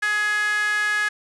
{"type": "tone with high-pass filter", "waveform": "sawtooth", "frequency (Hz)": 419.6, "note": "G#4", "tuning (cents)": 18, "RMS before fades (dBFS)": -22, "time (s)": [0.02, 1.09], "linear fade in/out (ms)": 10, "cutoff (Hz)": 1600, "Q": 8.5, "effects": ["resampled to 24000 Hz", "9-bit"]}